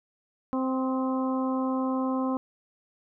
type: harmonic tone with a mistuned harmonic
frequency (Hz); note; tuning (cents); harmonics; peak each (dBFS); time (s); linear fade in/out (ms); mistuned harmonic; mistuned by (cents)
261.2; C4; -3; 1 / 2 / 3 / 4 / 5; -26 / -33 / -37 / -34 / -42; 0.53-2.37; 0; 5; -32
effects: none